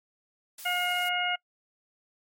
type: noise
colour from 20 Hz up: blue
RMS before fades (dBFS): -41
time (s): 0.58-1.09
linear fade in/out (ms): 5
type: harmonic tone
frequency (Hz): 716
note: F5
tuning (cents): +43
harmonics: 1 / 2 / 3 / 4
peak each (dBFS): -31 / -31 / -31 / -31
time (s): 0.65-1.36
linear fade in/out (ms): 10
effects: noise-tail reverb RT60 0.1 s tail -25 dB re dry + MP3 64 kbps